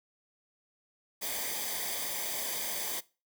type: noise with comb filter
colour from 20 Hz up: white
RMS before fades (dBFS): -35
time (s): 1.21-3.01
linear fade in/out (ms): 20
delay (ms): 0.73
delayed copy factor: -0.7
effects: noise-tail reverb RT60 0.3 s tail -20 dB re dry